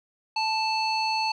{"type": "tone with low-pass filter", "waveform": "square", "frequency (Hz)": 880, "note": "A5", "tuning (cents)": 0, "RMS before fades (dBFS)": -26, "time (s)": [0.36, 1.32], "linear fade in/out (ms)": 5, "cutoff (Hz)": 4000, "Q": 5.1, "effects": []}